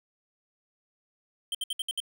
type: tone bursts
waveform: square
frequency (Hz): 3136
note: G7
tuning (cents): 0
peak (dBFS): -29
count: 6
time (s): 1.52-2.002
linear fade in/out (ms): 2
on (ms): 27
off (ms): 64
effects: none